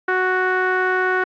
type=tone with low-pass filter; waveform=sawtooth; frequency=370 Hz; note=F#4; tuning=in tune; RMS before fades=-19 dBFS; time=0.08-1.24 s; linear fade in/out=5 ms; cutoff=1600 Hz; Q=6.1; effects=AAC 48 kbps